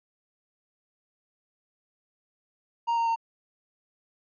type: tone with pitch steps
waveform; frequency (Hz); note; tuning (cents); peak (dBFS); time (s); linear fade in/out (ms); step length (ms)
triangle; 933 / 923.9 / 914.9; A#5 / A#5 / A#5; +1 / -16 / -33; -21; 2.87-3.161; 20; 97
effects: resampled to 16000 Hz